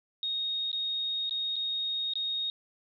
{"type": "tone with dropouts", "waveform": "sine", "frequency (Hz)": 3729, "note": "A#7", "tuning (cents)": 0, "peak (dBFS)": -29, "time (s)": [0.23, 2.5], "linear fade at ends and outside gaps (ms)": 1, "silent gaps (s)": [[0.716, 0.729], [1.295, 1.309], [1.558, 1.564], [2.136, 2.155]], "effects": []}